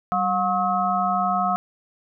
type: tone cluster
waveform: sine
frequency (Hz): 192.2 / 720 / 1088 / 1281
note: G3 / F#5 / C#6 / E6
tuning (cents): -34 / -47 / -33 / -50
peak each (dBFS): -28 / -22 / -28 / -24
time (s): 0.12-1.56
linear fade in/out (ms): 0
effects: none